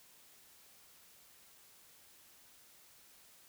silence, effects white hiss -62 dBFS RMS until 3.48 s

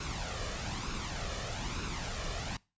pink noise with flanger, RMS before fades -37 dBFS, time 0-2.57 s, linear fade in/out 5 ms, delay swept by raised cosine 0.76 to 1.72 ms, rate 1.1 Hz, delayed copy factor +0.55, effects noise-tail reverb RT60 0.3 s tail -24 dB re dry + resampled to 16000 Hz

